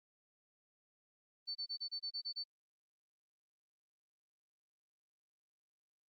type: tone bursts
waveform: sine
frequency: 4499 Hz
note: C#8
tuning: 25 cents sharp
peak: -38 dBFS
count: 9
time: 1.47-2.44 s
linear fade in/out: 20 ms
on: 82 ms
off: 29 ms
effects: Opus 24 kbps